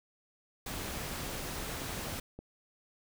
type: noise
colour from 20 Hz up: pink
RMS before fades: -39 dBFS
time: 0.66-2.2 s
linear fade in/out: 5 ms
type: clicks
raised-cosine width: 2 ms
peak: -31 dBFS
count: 9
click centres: 1.114 / 1.235 / 1.354 / 1.692 / 1.818 / 1.907 / 1.993 / 2.071 / 2.39 s
effects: none